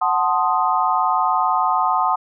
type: chord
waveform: sine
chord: F# diminished seventh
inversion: none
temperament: equal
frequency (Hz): 740 / 880 / 1046.5 / 1244.5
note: F#5 / A5 / C6 / Eb6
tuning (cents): 0 / 0 / 0 / 0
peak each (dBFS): -21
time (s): 0.01-2.16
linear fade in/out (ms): 10
effects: none